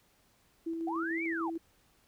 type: tone with tremolo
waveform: sine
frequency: 329.6 Hz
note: E4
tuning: in tune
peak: -32 dBFS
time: 0.66-1.58 s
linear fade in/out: 10 ms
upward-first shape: square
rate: 6.7 Hz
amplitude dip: 25%
type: linear two-way sweep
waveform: sine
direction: up then down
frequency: 698.5 to 2358 to 698.5 Hz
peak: -34 dBFS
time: 0.87-1.5 s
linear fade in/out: 5 ms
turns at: 1.24 s
effects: pink hiss -68 dBFS RMS until 2.07 s